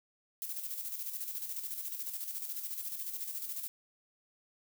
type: noise with tremolo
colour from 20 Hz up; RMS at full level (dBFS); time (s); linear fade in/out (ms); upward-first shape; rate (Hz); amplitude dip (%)
violet; -38; 0.42-3.68; 0; square; 14; 50
effects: none